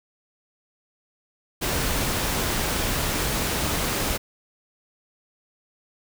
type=noise; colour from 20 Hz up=pink; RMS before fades=-25 dBFS; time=1.61-4.18 s; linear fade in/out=20 ms; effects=none